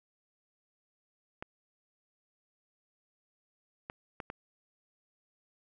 clicks, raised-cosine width 0.5 ms, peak -24 dBFS, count 4, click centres 1.425 / 3.899 / 4.202 / 4.301 s, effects none

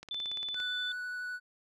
click train, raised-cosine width 0.2 ms, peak -28 dBFS, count 11, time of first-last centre 0.03-0.601 s, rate 17.5 Hz
sine tone with pitch glide, 3520 to 3500 Hz, A7 to A7, 0 to -10 cents, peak -34 dBFS, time 0.11-0.92 s, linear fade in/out 2 ms, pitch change -10 cents, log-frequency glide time 0.25-0.32 s
triangle tone with vibrato, 1480 Hz, F#6, in tune, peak -34 dBFS, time 0.54-1.4 s, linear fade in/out 50 ms, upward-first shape sine, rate 12 Hz, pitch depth 8 cents each way
effects none

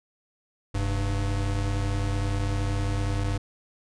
square tone pair together, 44.2 / 99.6 Hz, F1 / G2, +22 / +28 cents, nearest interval octave + major second, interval 1406 cents, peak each -29 / -27 dBFS, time 0.74-3.38 s, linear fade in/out 10 ms, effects resampled to 22050 Hz

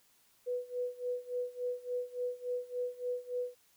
sine tone with tremolo, 493.9 Hz, B4, in tune, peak -31 dBFS, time 0.46-3.55 s, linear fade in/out 20 ms, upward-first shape sine, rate 3.5 Hz, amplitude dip 90%, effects white hiss -68 dBFS RMS until 3.76 s

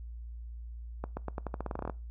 accelerating click train, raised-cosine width 1 ms, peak -21 dBFS, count 15, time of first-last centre 1.04-1.898 s, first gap 130 ms, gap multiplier 0.87, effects noise-tail reverb RT60 0.3 s tail -22 dB re dry + added 58 Hz sine -40 dBFS peak until 2.1 s

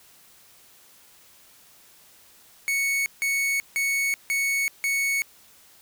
45% pulse tone bursts, 2217 Hz, C#7, in tune, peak -22 dBFS, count 5, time 2.68-5.22 s, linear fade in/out 0 ms, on 380 ms, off 160 ms, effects white hiss -54 dBFS RMS until 5.81 s

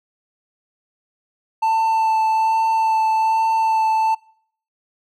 triangle tone with vibrato, 887 Hz, A5, 14 cents sharp, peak -13 dBFS, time 1.62-4.15 s, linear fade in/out 10 ms, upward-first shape sine, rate 1.2 Hz, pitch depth 12 cents each way, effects noise-tail reverb RT60 0.6 s tail -25 dB re dry

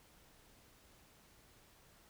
silence, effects pink hiss -65 dBFS RMS until 2.09 s

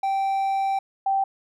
triangle / sine tone pair in turn, 780 / 780 Hz, G5 / G5, -9 / -9 cents, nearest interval unison, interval 0 cents, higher neither, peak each -19 dBFS, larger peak neither, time 0.03-0.79 / 1.06-1.24 s, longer first, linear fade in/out 5 ms, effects none

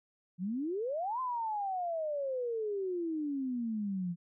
sine exponential two-way sweep, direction up then down, 168.9 to 1044 to 168.9 Hz, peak -32 dBFS, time 0.38-4.16 s, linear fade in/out 50 ms, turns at 1.2 s, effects none

